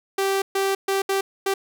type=tone bursts at uneven times; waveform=sawtooth; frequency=390 Hz; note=G4; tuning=9 cents flat; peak=-16 dBFS; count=5; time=0.18-0.42 / 0.55-0.75 / 0.88-1.02 / 1.09-1.21 / 1.46-1.54 s; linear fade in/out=5 ms; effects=none